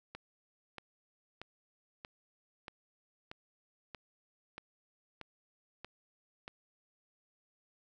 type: click train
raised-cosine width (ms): 0.3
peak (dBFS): -28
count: 11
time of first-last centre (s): 0.15-6.479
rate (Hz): 1.58
effects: none